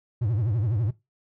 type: tone with vibrato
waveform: triangle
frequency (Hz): 110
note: A2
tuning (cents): 0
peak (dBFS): -20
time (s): 0.21-0.91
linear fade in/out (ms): 10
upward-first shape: triangle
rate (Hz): 12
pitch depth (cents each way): 260
effects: noise-tail reverb RT60 0.2 s tail -18 dB re dry